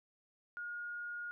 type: tone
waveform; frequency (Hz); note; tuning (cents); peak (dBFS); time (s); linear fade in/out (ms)
sine; 1431; F6; +42; -40; 0.57-1.31; 0
effects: none